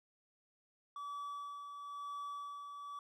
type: tone with tremolo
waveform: triangle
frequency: 1148 Hz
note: D6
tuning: 40 cents flat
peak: -39 dBFS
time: 0.96-2.99 s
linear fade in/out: 2 ms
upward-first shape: sine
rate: 1 Hz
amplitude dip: 45%
effects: none